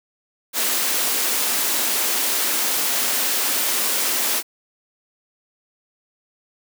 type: high-pass noise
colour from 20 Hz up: white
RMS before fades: -21 dBFS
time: 0.53-4.43 s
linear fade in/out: 50 ms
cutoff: 210 Hz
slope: 96 dB/octave
effects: none